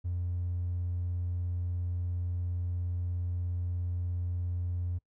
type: tone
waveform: triangle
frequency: 88.3 Hz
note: F2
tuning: 20 cents sharp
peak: -27 dBFS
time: 0.04-4.99 s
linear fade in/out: 20 ms
effects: noise-tail reverb RT60 0.1 s tail -24 dB re dry + tanh soft clip ceiling -26 dBFS